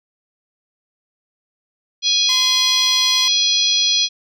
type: harmonic tone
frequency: 830.6 Hz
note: G#5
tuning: in tune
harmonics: 3 / 4 / 5 / 6 / 7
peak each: -28 / -17 / -18 / -23 / -23 dBFS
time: 2.02-4.09 s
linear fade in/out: 50 ms
type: tone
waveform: 20% pulse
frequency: 1028 Hz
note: C6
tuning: 31 cents flat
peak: -20 dBFS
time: 2.29-3.28 s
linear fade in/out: 2 ms
effects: none